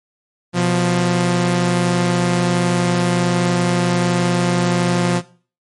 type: tone pair together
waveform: sawtooth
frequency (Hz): 124.4 / 175.93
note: B2 / F3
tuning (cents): +13 / +13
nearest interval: tritone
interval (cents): 600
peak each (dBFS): -17 / -11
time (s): 0.53-5.22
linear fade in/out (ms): 50
effects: noise-tail reverb RT60 0.4 s tail -18 dB re dry + MP3 48 kbps